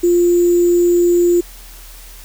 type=tone with sample-and-hold; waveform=sine; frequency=348.8 Hz; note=F4; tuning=2 cents flat; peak=-9 dBFS; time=0.03-1.41 s; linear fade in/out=10 ms; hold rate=7350 Hz; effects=added 40 Hz sine -36 dBFS peak until 2.24 s + white hiss -40 dBFS RMS until 2.24 s